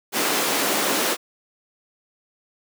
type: high-pass noise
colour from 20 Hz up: pink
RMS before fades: -22 dBFS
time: 0.12-1.17 s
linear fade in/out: 50 ms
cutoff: 250 Hz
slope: 24 dB/octave
effects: none